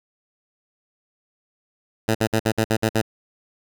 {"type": "tone bursts", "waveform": "10% pulse", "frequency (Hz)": 111.2, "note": "A2", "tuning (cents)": 19, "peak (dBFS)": -9, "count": 8, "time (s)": [2.08, 3.017], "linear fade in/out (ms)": 10, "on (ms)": 69, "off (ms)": 55, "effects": []}